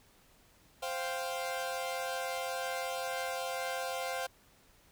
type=chord; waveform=sawtooth; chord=C suspended fourth; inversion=none; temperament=equal; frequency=523.3 / 698.5 / 784 Hz; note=C5 / F5 / G5; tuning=0 / 0 / 0 cents; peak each=-34 / -35 / -37 dBFS; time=0.82-4.27 s; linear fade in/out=10 ms; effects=pink hiss -64 dBFS RMS until 4.91 s